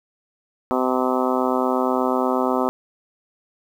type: harmonic tone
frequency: 128.3 Hz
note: C3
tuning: 34 cents flat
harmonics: 2 / 3 / 4 / 5 / 6 / 7 / 8 / 9 / 10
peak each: -23 / -25 / -26 / -27 / -28 / -28 / -29 / -30 / -30 dBFS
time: 0.71-2.69 s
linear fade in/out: 0 ms
effects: 8-bit